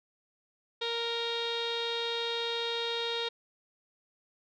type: tone with low-pass filter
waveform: sawtooth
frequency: 465.8 Hz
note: A#4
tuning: 1 cent flat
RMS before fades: -33 dBFS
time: 0.81-3.29 s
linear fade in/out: 10 ms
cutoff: 3700 Hz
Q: 8.1
effects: none